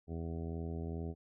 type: harmonic tone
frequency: 82.4 Hz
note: E2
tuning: in tune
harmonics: 1 / 2 / 3 / 4 / 5 / 6 / 7 / 8 / 9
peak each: -40 / -43 / -46 / -49 / -47 / -57 / -58 / -56 / -57 dBFS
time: 0.07-1.15 s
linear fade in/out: 50 ms
effects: none